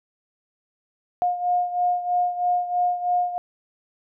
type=beating tone pair; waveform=sine; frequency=713 / 716.1 Hz; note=F5 / F5; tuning=+36 / +43 cents; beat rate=3.1 Hz; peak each=-21 / -26 dBFS; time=1.22-3.38 s; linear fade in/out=0 ms; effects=none